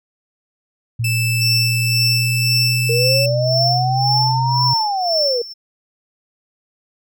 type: tone with pitch glide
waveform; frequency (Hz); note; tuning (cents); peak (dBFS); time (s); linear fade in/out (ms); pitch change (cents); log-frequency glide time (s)
sine; 116.54 to 127.82; A#2 to C3; 0 to -40; -17; 0.99-4.74; 10; +160; 1.1-3.93
type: tone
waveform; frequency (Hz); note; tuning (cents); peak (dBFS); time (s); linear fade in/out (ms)
sawtooth; 2640; E7; +2; -16; 1.04-3.26; 5
type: tone with tremolo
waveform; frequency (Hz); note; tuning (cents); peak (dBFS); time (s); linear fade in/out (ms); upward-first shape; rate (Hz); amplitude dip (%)
triangle; 5390; E8; +38; -14; 1.4-5.54; 20; sine; 1.9; 85
type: linear two-way sweep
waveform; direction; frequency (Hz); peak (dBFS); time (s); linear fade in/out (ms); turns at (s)
sine; up then down; 457.3 to 989 to 457.3; -17; 2.89-5.42; 5; 4.65
effects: none